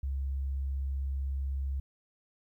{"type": "tone", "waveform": "sine", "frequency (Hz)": 67.9, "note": "C#2", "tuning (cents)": -35, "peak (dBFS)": -30, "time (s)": [0.03, 1.8], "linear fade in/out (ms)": 5, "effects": ["12-bit"]}